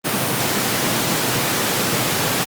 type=high-pass noise; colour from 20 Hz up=pink; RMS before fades=-20 dBFS; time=0.04-2.45 s; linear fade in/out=20 ms; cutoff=110 Hz; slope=48 dB/octave; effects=Opus 32 kbps